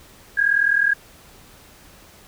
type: tone pair together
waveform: sine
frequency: 1615.3 / 1655 Hz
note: G#6 / G#6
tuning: -49 / -6 cents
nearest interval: unison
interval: 43 cents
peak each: -18 dBFS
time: 0.37-0.94 s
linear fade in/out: 10 ms
effects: pink hiss -48 dBFS RMS until 2.27 s

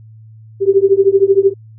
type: tone with tremolo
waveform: sine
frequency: 392 Hz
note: G4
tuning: in tune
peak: -3 dBFS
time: 0.6-1.54 s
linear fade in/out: 50 ms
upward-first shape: triangle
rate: 13 Hz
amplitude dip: 100%
effects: added 110 Hz sine -36 dBFS peak until 1.78 s

